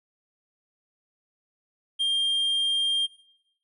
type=tone; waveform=triangle; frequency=3200 Hz; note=G7; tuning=35 cents sharp; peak=-20 dBFS; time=1.99-3.07 s; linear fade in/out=20 ms; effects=noise-tail reverb RT60 0.8 s tail -18 dB re dry + resampled to 32000 Hz